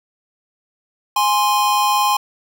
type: tone pair together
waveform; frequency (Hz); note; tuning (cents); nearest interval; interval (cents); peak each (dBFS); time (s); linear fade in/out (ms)
square; 828.9 / 1046.5; G#5 / C6; -4 / 0; major third; 404; -18 / -17; 1.16-2.17; 5
effects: none